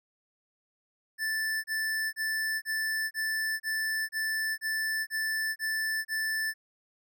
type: tone bursts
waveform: square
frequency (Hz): 1760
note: A6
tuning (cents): 0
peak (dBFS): -29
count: 11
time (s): 1.18-6.54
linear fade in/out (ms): 50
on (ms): 460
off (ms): 30
effects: none